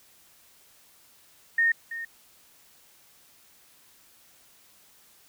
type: tone with echo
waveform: sine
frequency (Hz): 1840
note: A#6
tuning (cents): -23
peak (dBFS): -19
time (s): 1.58-1.72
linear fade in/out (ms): 5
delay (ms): 330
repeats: 1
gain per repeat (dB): -13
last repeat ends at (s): 2.05
effects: white hiss -58 dBFS RMS until 5.28 s